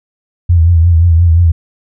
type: tone with vibrato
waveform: sine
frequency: 84.3 Hz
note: E2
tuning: 39 cents sharp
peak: -4 dBFS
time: 0.49-1.52 s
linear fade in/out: 10 ms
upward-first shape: triangle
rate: 5.7 Hz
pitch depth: 85 cents each way
effects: none